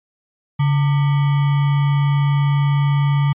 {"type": "tone with sample-and-hold", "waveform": "sine", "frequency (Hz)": 142.1, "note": "C#3", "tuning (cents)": 43, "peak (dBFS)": -13, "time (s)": [0.59, 3.33], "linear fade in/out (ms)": 10, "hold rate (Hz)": 1050, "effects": ["resampled to 8000 Hz"]}